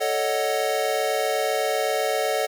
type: chord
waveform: square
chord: D# half-diminished seventh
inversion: second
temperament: equal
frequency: 440 / 554.4 / 622.3 / 740 Hz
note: A4 / C#5 / D#5 / F#5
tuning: 0 / 0 / 0 / 0 cents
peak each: -28 dBFS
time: 0-2.47 s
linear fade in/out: 20 ms
effects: none